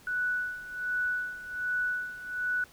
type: tone with tremolo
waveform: sine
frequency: 1480 Hz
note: F#6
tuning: in tune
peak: -26 dBFS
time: 0.07-2.64 s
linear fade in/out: 2 ms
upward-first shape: sine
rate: 1.3 Hz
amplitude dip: 80%
effects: pink hiss -56 dBFS RMS until 2.72 s